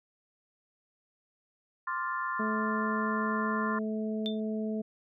sine chord, D minor seventh, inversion third, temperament equal, 1046.5 / 1174.7 / 1396.9 / 1760 Hz, C6 / D6 / F6 / A6, 0 / 0 / 0 / 0 cents, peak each -33 / -39 / -37 / -38 dBFS, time 1.87-3.79 s, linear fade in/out 5 ms
harmonic tone, 216.8 Hz, A3, 25 cents flat, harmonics 1 / 2 / 3, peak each -31 / -37 / -41 dBFS, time 2.39-4.82 s, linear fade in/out 10 ms
sine tone with exponential decay, 3560 Hz, A7, 20 cents sharp, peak -29 dBFS, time 4.26-4.4 s, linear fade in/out 0 ms, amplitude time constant 30 ms
effects none

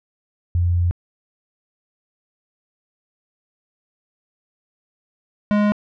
sine / square tone pair in turn, 87.31 / 207.7 Hz, F2 / G#3, 0 / 0 cents, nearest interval octave + minor third, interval 1500 cents, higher second, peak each -15 / -15 dBFS, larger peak neither, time 0.55-0.91 / 5.51-5.72 s, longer first, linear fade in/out 0 ms, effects low-pass 2000 Hz 12 dB/octave

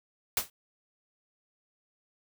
white noise with exponential decay, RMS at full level -23 dBFS, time 0.37-0.5 s, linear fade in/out 2 ms, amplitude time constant 27 ms, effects none

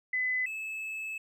sine / triangle tone pair in turn, 2013 / 2604 Hz, B6 / E7, +33 / -22 cents, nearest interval major third, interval 445 cents, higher second, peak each -27 / -33 dBFS, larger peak first, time 0.13-0.46 / 0.46-1.18 s, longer second, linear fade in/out 5 ms, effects none

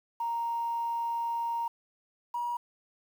sine tone pair in turn, 932 / 958.2 Hz, A#5 / A#5, -1 / +47 cents, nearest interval unison, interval 48 cents, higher second, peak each -28 / -29 dBFS, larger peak first, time 0.2-1.68 / 2.34-2.57 s, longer first, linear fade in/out 5 ms, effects tanh soft clip ceiling -24 dBFS + 9-bit

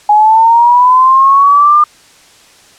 sine linear sweep, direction up, 830.6 to 1210 Hz, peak -3 dBFS, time 0.09-1.84 s, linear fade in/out 5 ms, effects white hiss -42 dBFS RMS until 2.78 s + low-pass 8000 Hz 12 dB/octave

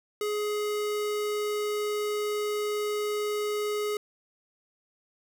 square tone, 418.9 Hz, G#4, 15 cents sharp, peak -28 dBFS, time 0.21-3.97 s, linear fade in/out 2 ms, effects none

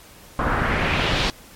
pink noise with low-pass filter sweep, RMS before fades -21 dBFS, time 0.39-1.3 s, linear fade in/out 0 ms, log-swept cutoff 1200 to 4200 Hz, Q 2, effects pink hiss -46 dBFS RMS until 1.55 s + MP3 64 kbps

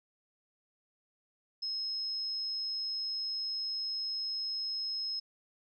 sine tone, 5160 Hz, E8, 38 cents flat, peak -33 dBFS, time 1.62-5.2 s, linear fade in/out 10 ms, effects none

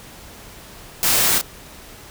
white noise with echo, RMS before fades -18 dBFS, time 1.03-1.38 s, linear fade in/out 0 ms, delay 32 ms, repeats 1, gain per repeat -4 dB, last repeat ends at 1.412 s, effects pink hiss -41 dBFS RMS until 2.1 s

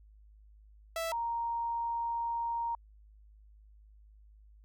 sawtooth / sine tone pair in turn, 659.3 / 932.4 Hz, E5 / A#5, 0 / 0 cents, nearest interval tritone, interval 600 cents, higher second, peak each -29 / -31 dBFS, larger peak first, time 0.96-1.12 / 1.12-2.75 s, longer second, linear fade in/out 2 ms, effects added 52 Hz sine -55 dBFS peak until 4.64 s

